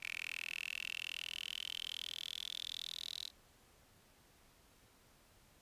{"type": "tone with high-pass filter sweep", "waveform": "10% pulse", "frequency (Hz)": 41.2, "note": "E1", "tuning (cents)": 0, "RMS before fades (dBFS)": -45, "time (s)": [0, 3.31], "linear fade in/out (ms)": 50, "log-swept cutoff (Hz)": [2400, 3900], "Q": 9, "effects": ["pink hiss -67 dBFS RMS until 5.61 s", "resampled to 32000 Hz"]}